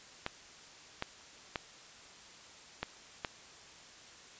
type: clicks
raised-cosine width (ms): 0.3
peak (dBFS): -18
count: 5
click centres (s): 0.264 / 1.024 / 1.558 / 2.83 / 3.248
effects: white hiss -54 dBFS RMS until 4.39 s + resampled to 16000 Hz